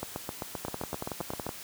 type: two click trains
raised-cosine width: 1 ms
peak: -19 / -19 dBFS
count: 12 / 10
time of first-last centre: 0.03-1.466 / 0.65-1.491 s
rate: 7.66 / 10.7 Hz
effects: white hiss -44 dBFS RMS until 1.63 s + high-pass 60 Hz 12 dB/octave